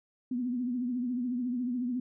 sine tone with vibrato, 246.9 Hz, B3, in tune, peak -29 dBFS, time 0.31-2 s, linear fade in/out 5 ms, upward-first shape triangle, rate 14 Hz, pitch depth 91 cents each way, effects none

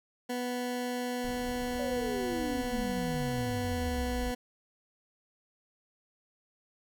20% pulse tone, 246.9 Hz, B3, in tune, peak -27 dBFS, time 0.29-4.35 s, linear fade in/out 10 ms
brown noise, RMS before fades -44 dBFS, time 1.24-4.32 s, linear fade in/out 5 ms
sine exponential sweep, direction down, 580 to 50.5 Hz, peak -34 dBFS, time 1.79-4.31 s, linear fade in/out 5 ms
effects none

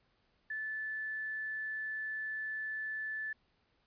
sine tone with quantisation, 1745 Hz, A6, 15 cents flat, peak -36 dBFS, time 0.5-3.33 s, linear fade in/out 5 ms, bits 11, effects pink hiss -74 dBFS RMS until 3.86 s + resampled to 11025 Hz

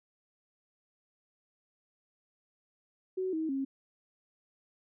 sine tone with pitch steps, 373.9 / 318.1 / 270.6 Hz, F#4 / D#4 / C#4, +18 / +38 / -42 cents, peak -30 dBFS, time 3.17-3.65 s, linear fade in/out 10 ms, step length 160 ms, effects none

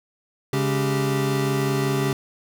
square tone cluster, 138.5 / 206.6 / 279.3 / 390.1 Hz, C#3 / G#3 / C#4 / G4, -1 / -9 / +13 / -8 cents, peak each -24 / -32 / -29 / -26 dBFS, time 0.53-2.13 s, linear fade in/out 2 ms, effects none

